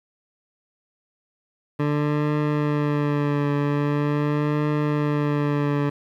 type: tone with vibrato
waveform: 20% pulse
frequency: 146.83 Hz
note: D3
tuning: in tune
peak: -15 dBFS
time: 1.79-5.9 s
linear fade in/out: 10 ms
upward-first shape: triangle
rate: 0.43 Hz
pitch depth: 34 cents each way
effects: low-pass 2000 Hz 12 dB/octave + 9-bit